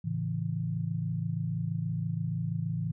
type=chord; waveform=sine; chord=A major; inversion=none; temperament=equal; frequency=110 / 138.59 / 164.81 Hz; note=A2 / C#3 / E3; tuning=0 / 0 / 0 cents; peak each=-34 / -35 / -32 dBFS; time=0.04-2.92 s; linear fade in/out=10 ms; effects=none